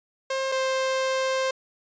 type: tone pair in turn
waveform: sawtooth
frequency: 532 / 526.2 Hz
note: C5 / C5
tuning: +29 / +10 cents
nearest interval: unison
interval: 19 cents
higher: first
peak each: -21 / -19 dBFS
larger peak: second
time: 0.3-0.52 / 0.52-1.51 s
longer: second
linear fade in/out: 5 ms
effects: resampled to 16000 Hz